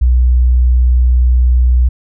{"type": "tone", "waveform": "sine", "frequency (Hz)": 61.74, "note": "B1", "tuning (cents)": 0, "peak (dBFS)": -6, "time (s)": [0.01, 1.89], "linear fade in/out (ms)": 10, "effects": []}